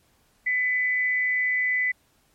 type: tone pair together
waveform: sine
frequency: 2000 / 2243 Hz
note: B6 / C#7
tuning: +21 / +20 cents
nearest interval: major second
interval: 199 cents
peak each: -21 / -33 dBFS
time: 0.46-1.92 s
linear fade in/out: 10 ms
effects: pink hiss -64 dBFS RMS until 2.34 s + MP3 64 kbps